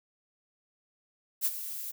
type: noise with ADSR envelope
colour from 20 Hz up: violet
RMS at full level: -26 dBFS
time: 1.41-1.92 s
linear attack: 45 ms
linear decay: 43 ms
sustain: -12 dB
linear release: 17 ms
effects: none